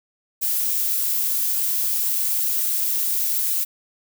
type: noise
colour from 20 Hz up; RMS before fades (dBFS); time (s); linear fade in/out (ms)
violet; -22; 0.41-3.65; 20
effects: none